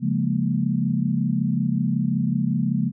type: chord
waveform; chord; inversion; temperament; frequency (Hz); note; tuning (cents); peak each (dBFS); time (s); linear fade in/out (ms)
sine; Bb minor seventh; first; equal; 138.59 / 174.61 / 207.7 / 233.1; Db3 / F3 / Ab3 / Bb3; 0 / 0 / 0 / 0; -25; 0-2.92; 50
effects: none